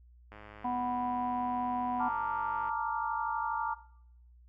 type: click train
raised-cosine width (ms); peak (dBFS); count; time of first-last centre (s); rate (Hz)
0.5; -34; 250; 0.32-2.691; 105
type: harmonic tone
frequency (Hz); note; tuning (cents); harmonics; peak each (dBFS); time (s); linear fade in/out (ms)
246.9; B3; 0; 1 / 3 / 4; -36 / -33 / -35; 0.64-2.09; 10
type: chord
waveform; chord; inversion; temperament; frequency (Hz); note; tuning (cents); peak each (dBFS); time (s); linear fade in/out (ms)
sine; Bb major seventh; third; equal; 880 / 932.3 / 1174.7 / 1396.9; A5 / Bb5 / D6 / F6; 0 / 0 / 0 / 0; -35 / -34 / -37 / -40; 1.99-3.75; 20
effects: noise-tail reverb RT60 0.7 s tail -18 dB re dry + added 60 Hz sine -55 dBFS peak until 4.48 s